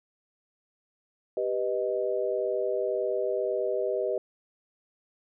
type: chord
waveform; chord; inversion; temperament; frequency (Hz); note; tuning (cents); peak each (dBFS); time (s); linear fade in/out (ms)
sine; G augmented; none; equal; 392 / 493.9 / 622.3; G4 / B4 / D#5; 0 / 0 / 0; -30; 1.37-4.18; 2
effects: none